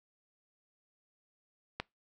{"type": "click", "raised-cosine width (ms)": 0.3, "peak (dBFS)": -18, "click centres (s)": 1.8, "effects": ["noise-tail reverb RT60 0.2 s tail -24 dB re dry"]}